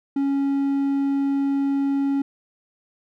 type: tone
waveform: triangle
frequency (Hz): 277.2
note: C#4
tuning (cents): 0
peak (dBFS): -17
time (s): 0.16-2.22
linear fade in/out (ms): 5
effects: none